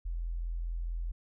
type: tone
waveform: sine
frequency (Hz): 42.24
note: E1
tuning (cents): +43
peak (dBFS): -32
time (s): 0.05-1.12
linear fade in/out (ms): 10
effects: none

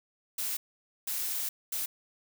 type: noise bursts at uneven times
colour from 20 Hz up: blue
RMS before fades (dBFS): -33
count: 3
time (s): 0.38-0.57 / 1.07-1.49 / 1.72-1.86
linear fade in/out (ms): 5
effects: none

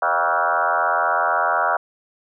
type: tone with frequency modulation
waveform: sine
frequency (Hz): 1046.5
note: C6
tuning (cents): 0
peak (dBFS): -16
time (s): 0.02-1.77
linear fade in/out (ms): 5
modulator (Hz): 84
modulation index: 5.3
effects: none

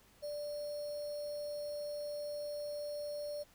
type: tone with sample-and-hold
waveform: sine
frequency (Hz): 587.3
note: D5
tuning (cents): 0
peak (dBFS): -38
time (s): 0.22-3.44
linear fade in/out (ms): 20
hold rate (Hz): 4900
effects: pink hiss -65 dBFS RMS until 3.54 s

